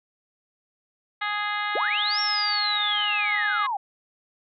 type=harmonic tone; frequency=415.3 Hz; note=G#4; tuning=in tune; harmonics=2 / 3 / 4 / 5 / 6 / 7 / 8 / 9 / 10; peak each=-32 / -30 / -31 / -31 / -43 / -40 / -41 / -37 / -46 dBFS; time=1.21-3.67 s; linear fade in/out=10 ms
type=linear two-way sweep; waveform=sine; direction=up then down; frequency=330 to 5520 to 758 Hz; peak=-24 dBFS; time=1.75-3.77 s; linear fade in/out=5 ms; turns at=2.2 s
effects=none